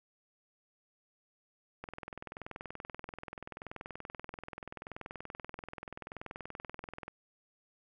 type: click train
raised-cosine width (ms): 0.5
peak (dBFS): -27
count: 110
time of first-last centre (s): 1.84-7.08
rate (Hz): 20.8
effects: none